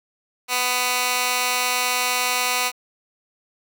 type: tone with high-pass filter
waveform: 15% pulse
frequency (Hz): 249.1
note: B3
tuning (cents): +15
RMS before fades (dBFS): -22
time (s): 0.48-2.72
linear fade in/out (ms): 50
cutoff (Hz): 1400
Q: 0.65
effects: none